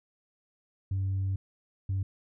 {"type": "tone bursts at uneven times", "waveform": "sine", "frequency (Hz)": 96.2, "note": "G2", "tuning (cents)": -32, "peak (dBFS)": -25, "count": 2, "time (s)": [[0.91, 1.36], [1.89, 2.03]], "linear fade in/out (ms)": 5, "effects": ["tanh soft clip ceiling -25 dBFS"]}